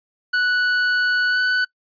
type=tone with pitch glide; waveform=45% pulse; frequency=1480 to 1495.5 Hz; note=F#6 to F#6; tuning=0 to +18 cents; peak=-16 dBFS; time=0.33-1.65 s; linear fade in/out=10 ms; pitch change=+18 cents; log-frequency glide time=1.29-1.39 s; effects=noise-tail reverb RT60 0.1 s tail -24 dB re dry + resampled to 11025 Hz